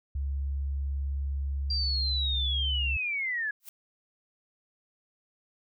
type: tone with pitch glide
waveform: sine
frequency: 69.3 to 68.5 Hz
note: C#2 to C#2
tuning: 0 to -20 cents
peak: -28 dBFS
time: 0.15-2.97 s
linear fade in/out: 5 ms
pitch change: -20 cents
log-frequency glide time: 2.01-2.24 s
type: linear sweep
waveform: sine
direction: down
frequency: 4761 to 1659 Hz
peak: -28 dBFS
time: 1.7-3.51 s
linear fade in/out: 5 ms
type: noise with exponential growth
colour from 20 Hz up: blue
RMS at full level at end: -39 dBFS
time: 3.6-3.69 s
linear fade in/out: 1 ms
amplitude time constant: 18 ms
effects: none